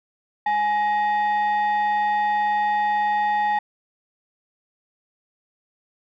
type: tone pair together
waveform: sine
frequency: 838 / 1880.2 Hz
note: G#5 / A#6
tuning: +15 / +14 cents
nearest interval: octave + major second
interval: 1399 cents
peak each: -17 / -25 dBFS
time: 0.46-3.59 s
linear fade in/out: 5 ms
effects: tanh soft clip ceiling -16 dBFS